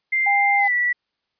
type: tone with pitch glide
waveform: sine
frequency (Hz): 2093 to 1952.8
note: C7 to B6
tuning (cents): 0 to -20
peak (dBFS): -17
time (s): 0.12-0.93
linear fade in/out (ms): 10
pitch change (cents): -120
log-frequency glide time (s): 0.58-0.73
type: tone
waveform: sine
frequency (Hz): 804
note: G5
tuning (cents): +44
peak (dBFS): -18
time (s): 0.26-0.68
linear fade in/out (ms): 10
type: noise with exponential growth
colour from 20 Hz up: violet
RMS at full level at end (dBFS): -30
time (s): 0.43-0.68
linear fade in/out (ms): 0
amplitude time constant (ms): 54
effects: white hiss -75 dBFS RMS until 1.39 s + resampled to 11025 Hz